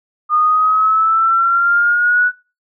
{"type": "exponential sweep", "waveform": "sine", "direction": "up", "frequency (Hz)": [1219, 1480], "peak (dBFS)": -10, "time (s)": [0.29, 2.32], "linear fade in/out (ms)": 50, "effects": ["noise-tail reverb RT60 0.3 s tail -21 dB re dry"]}